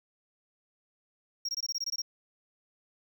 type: tone bursts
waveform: triangle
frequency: 5588 Hz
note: F8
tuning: in tune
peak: -29 dBFS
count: 10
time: 1.45-2.019 s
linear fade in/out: 5 ms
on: 38 ms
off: 21 ms
effects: none